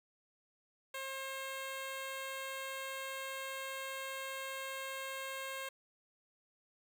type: tone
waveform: 10% pulse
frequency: 535 Hz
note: C5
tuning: 38 cents sharp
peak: -32 dBFS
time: 0.94-5.69 s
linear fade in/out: 5 ms
effects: none